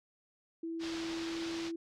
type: tone with pitch glide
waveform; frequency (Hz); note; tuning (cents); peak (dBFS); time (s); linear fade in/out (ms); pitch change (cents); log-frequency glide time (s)
sine; 329.6 to 332.3; E4 to E4; 0 to +14; -36; 0.63-1.76; 5; +14; 0.96-1.53
type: low-pass noise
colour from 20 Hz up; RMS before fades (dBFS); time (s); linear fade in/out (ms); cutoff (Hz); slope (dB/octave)
white; -45; 0.79-1.72; 50; 5200; 24
effects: none